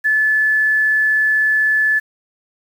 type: tone with quantisation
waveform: sine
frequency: 1732 Hz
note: A6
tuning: 28 cents flat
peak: -12 dBFS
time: 0.04-2 s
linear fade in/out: 20 ms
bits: 7
effects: none